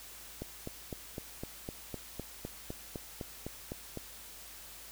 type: click train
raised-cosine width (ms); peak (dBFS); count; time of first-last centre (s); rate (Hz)
2; -25; 15; 0.42-3.973; 3.94
effects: added 53 Hz sine -60 dBFS peak until 4.91 s + white hiss -50 dBFS RMS until 4.91 s